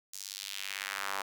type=tone with high-pass filter sweep; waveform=sawtooth; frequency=98 Hz; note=G2; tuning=in tune; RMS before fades=-39 dBFS; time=0.13-1.22 s; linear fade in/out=5 ms; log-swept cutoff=6400 to 950 Hz; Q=1.6; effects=none

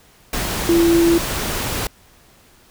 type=tone in noise; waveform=sine; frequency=337.3 Hz; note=E4; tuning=40 cents sharp; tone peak=-11 dBFS; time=0.69-1.18 s; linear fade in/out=2 ms; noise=pink; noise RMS=-23 dBFS; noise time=0.33-1.87 s; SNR=+9 dB; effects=pink hiss -51 dBFS RMS until 2.7 s

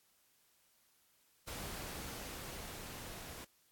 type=noise with level ramp; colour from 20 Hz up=pink; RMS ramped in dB=-44 to -49 dBFS; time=1.47-3.45 s; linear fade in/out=10 ms; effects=white hiss -72 dBFS RMS until 3.71 s + AAC 64 kbps

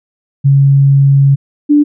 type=tone pair in turn; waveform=sine; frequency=138.59 / 293.7 Hz; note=C#3 / D4; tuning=0 / 0 cents; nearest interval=octave + minor second; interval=1300 cents; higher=second; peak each=-4 dBFS; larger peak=neither; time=0.44-1.36 / 1.69-1.84 s; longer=first; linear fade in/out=20 ms; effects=none

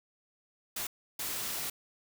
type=noise bursts at uneven times; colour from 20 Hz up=white; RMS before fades=-36 dBFS; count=2; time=0.76-0.87 / 1.19-1.7 s; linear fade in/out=5 ms; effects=none

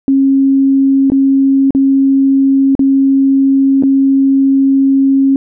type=tone with dropouts; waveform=sine; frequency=271.4 Hz; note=C#4; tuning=36 cents flat; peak=-6 dBFS; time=0.08-5.36 s; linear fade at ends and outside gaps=1 ms; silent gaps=1.101-1.119 / 1.707-1.749 / 2.752-2.793 / 3.825-3.835 s; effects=none

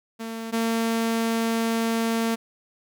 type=tone pair in turn; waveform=sawtooth; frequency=226.1 / 227.5 Hz; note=A3 / A#3; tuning=+47 / -42 cents; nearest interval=unison; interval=11 cents; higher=second; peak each=-27 / -18 dBFS; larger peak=second; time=0.19-0.52 / 0.52-2.36 s; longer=second; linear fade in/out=20 ms; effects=none

